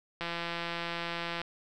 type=click train; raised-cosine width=0.3 ms; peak=-19 dBFS; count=206; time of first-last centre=0.21-1.416 s; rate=170 Hz; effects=none